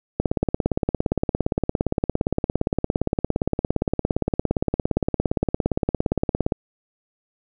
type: click train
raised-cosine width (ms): 2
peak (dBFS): -6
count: 111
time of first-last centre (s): 0.2-6.522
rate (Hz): 17.4
effects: none